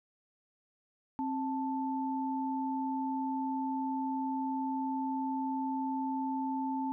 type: tone pair together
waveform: sine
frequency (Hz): 265.7 / 880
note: C4 / A5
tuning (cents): +27 / 0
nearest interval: octave + major sixth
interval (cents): 2073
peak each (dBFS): -33 / -35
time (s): 1.19-6.92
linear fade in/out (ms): 0
effects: none